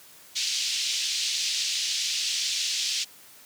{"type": "band-pass noise", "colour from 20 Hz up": "white", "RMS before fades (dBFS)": -28, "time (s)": [0.35, 3.05], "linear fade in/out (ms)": 20, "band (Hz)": [2800, 6000], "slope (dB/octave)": 24, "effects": ["white hiss -51 dBFS RMS until 3.45 s", "high-pass 80 Hz 12 dB/octave"]}